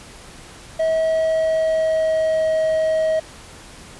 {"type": "tone with pitch glide", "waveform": "triangle", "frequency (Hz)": [643, 634.9], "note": ["E5", "D#5"], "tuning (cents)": [-43, 35], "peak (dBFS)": -14, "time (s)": [0.79, 3.2], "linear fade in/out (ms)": 10, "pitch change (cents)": -22, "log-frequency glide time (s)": [1.01, 2.46], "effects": ["pink hiss -41 dBFS RMS until 3.99 s", "resampled to 24000 Hz"]}